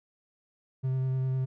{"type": "tone with vibrato", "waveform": "triangle", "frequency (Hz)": 130.81, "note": "C3", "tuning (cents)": 0, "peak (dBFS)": -24, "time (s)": [0.83, 1.46], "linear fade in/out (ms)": 20, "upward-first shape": "sine", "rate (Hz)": 9.9, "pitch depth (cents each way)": 13, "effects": []}